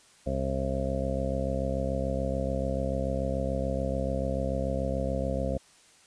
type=harmonic tone; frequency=66.9 Hz; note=C2; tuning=39 cents sharp; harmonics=1 / 2 / 3 / 4 / 6 / 7 / 8 / 9 / 10; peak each=-32 / -35 / -35 / -37 / -43 / -41 / -32 / -43 / -38 dBFS; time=0.26-5.58 s; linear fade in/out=10 ms; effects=white hiss -58 dBFS RMS until 6.06 s + resampled to 22050 Hz